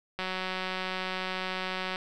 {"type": "click train", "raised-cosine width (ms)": 0.3, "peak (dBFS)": -17, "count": 330, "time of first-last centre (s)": [0.19, 1.959], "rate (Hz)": 186, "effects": []}